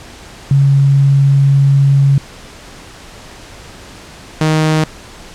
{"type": "tone pair in turn", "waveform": ["sine", "sawtooth"], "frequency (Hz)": [138.59, 156.26], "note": ["C#3", "D#3"], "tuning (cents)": [0, 8], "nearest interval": "major second", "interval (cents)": 208, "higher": "second", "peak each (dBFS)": -6, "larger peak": "neither", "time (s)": [[0.51, 2.18], [4.41, 4.84]], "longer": "first", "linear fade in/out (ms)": 2, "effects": ["pink hiss -35 dBFS RMS until 5.34 s", "low-pass 8000 Hz 12 dB/octave"]}